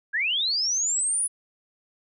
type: linear sweep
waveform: sine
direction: up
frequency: 1568 to 10000 Hz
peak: -22 dBFS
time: 0.13-1.28 s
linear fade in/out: 20 ms
effects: none